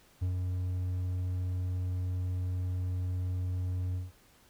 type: tone with ADSR envelope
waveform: triangle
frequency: 91 Hz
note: F#2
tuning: 28 cents flat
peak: -25 dBFS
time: 0.21-4.12 s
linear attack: 17 ms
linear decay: 100 ms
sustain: -3 dB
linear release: 170 ms
effects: pink hiss -62 dBFS RMS until 4.49 s